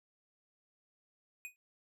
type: tone with exponential decay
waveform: square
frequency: 2489 Hz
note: D#7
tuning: in tune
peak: -39 dBFS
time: 1.45-1.56 s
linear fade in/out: 0 ms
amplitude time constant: 23 ms
effects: none